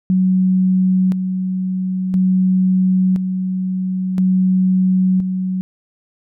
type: tone with tremolo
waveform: sine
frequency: 186 Hz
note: F#3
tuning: 9 cents sharp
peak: -11 dBFS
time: 0.1-5.61 s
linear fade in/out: 0 ms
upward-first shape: square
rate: 0.49 Hz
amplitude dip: 50%
effects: none